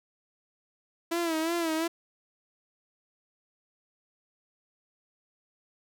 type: tone with vibrato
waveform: sawtooth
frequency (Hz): 329.6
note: E4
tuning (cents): 0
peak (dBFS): -23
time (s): 1.11-1.88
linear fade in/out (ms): 10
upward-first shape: sine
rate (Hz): 2.8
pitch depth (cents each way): 75
effects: none